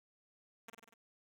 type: tone with echo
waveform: 5% pulse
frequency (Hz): 227.8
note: A#3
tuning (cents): -40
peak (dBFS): -36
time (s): 0.68-0.7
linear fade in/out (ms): 5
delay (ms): 48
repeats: 5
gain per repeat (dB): -3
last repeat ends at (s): 0.94
effects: none